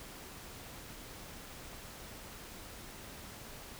silence, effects pink hiss -49 dBFS RMS until 3.79 s

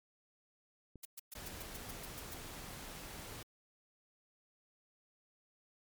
clicks, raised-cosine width 3 ms, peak -39 dBFS, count 4, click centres 0.957 / 1.82 / 1.951 / 2.347 s
blue noise bursts, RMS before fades -46 dBFS, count 10, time 1.03-2.34 s, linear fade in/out 5 ms, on 23 ms, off 120 ms
pink noise, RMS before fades -48 dBFS, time 1.35-3.43 s, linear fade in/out 5 ms
effects MP3 96 kbps

